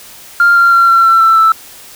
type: tone with pitch steps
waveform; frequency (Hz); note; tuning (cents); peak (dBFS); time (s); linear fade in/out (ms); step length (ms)
sine; 1396.9 / 1384 / 1371.3 / 1358.7 / 1346.2 / 1333.8 / 1321.5; F6 / F6 / F6 / F6 / E6 / E6 / E6; 0 / -16 / -32 / -48 / +36 / +20 / +4; -3; 0.4-1.52; 2; 160
effects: tanh soft clip ceiling -1 dBFS + white hiss -35 dBFS RMS until 1.95 s